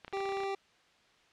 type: clicks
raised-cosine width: 0.3 ms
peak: -28 dBFS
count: 11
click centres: 0.047 / 0.08 / 0.127 / 0.171 / 0.205 / 0.256 / 0.291 / 0.322 / 0.371 / 0.404 / 0.435 s
type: tone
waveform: 25% pulse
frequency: 392 Hz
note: G4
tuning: in tune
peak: -29 dBFS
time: 0.13-0.55 s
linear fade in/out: 5 ms
effects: white hiss -65 dBFS RMS until 1.32 s + low-pass 4000 Hz 12 dB/octave